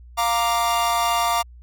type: chord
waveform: 45% pulse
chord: Bb major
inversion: second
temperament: equal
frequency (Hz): 698.5 / 932.3 / 1174.7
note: F5 / Bb5 / D6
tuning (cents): 0 / 0 / 0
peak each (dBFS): -23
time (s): 0.17-1.43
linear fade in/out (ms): 20
effects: added 60 Hz sine -41 dBFS peak until 1.62 s